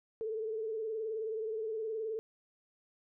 sine tone with vibrato, 440 Hz, A4, in tune, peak -34 dBFS, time 0.21-2.19 s, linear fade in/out 0 ms, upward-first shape triangle, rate 19 Hz, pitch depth 64 cents each way, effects none

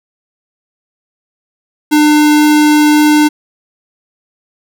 square tone, 300.3 Hz, D4, 39 cents sharp, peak -6 dBFS, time 1.91-3.29 s, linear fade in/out 20 ms, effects none

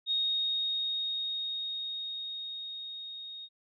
sine tone with level ramp, 3729 Hz, A#7, in tune, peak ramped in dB -26 to -41 dBFS, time 0.06-3.49 s, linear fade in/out 50 ms, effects none

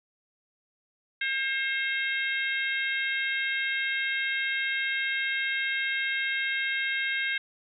harmonic tone, 535 Hz, C5, 38 cents sharp, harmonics 3 / 4 / 5 / 6 / 7, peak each -30 / -30 / -36 / -38 / -37 dBFS, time 1.21-7.38 s, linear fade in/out 5 ms, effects none

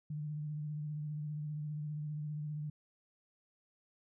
sine tone with vibrato, 150.3 Hz, D3, 40 cents sharp, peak -37 dBFS, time 0.1-2.7 s, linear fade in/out 5 ms, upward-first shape triangle, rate 15 Hz, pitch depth 39 cents each way, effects none

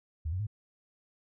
sine tone with pitch steps, 78.4 / 91.8 / 106 Hz, D#2 / F#2 / G#2, +14 / -13 / +36 cents, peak -30 dBFS, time 0.25-0.469 s, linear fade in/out 10 ms, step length 73 ms, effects none

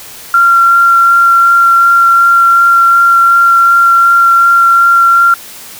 sine tone with vibrato, 1375 Hz, F6, 27 cents flat, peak -3 dBFS, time 0.34-5.34 s, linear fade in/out 2 ms, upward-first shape sine, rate 2.7 Hz, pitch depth 8 cents each way, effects white hiss -30 dBFS RMS until 5.79 s

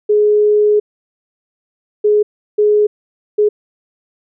sine tone bursts at uneven times, 419.4 Hz, G#4, 17 cents sharp, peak -8 dBFS, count 4, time 0.09-0.8 / 2.04-2.23 / 2.58-2.87 / 3.38-3.49 s, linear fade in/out 10 ms, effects none

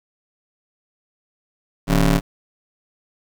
25% pulse ring-modulated tone, 103.83 Hz, G#2, in tune, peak -7 dBFS, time 1.87-2.21 s, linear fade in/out 50 ms, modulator 71.5 Hz, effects 8-bit

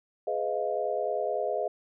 sine chord, F half-diminished seventh, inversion first, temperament just, 419.1 / 502.9 / 628.6 / 698.5 Hz, Ab4 / Cb5 / Eb5 / F5, +16 / +31 / +18 / 0 cents, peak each -33 / -33 / -31 / -33 dBFS, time 0.27-1.68 s, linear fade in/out 5 ms, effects none

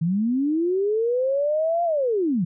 sine linear two-way sweep, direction up then down, 155.56 to 698.5 to 155.56 Hz, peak -19 dBFS, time 0.01-2.45 s, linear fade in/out 10 ms, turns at 1.84 s, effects none

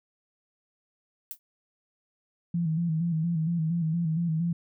violet noise with exponential decay, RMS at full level -32 dBFS, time 1.31-1.39 s, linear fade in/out 0 ms, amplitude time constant 16 ms
sine tone with vibrato, 164.81 Hz, E3, in tune, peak -24 dBFS, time 2.54-4.53 s, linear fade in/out 5 ms, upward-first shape square, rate 4.3 Hz, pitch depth 64 cents each way
effects none

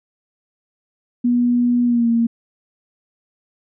sine tone with pitch glide, 242.7 to 231.9 Hz, B3 to A#3, -30 to -9 cents, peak -13 dBFS, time 1.24-2.27 s, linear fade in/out 10 ms, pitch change -79 cents, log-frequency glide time 1.85-2.08 s, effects none

